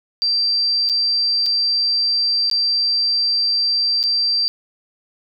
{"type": "tone with dropouts", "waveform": "sine", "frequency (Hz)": 4699, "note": "D8", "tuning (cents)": 0, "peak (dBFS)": -15, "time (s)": [0.22, 4.48], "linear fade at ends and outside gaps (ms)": 0, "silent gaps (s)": [[0.89, 0.897], [1.46, 1.464], [2.499, 2.513], [4.03, 4.038]], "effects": []}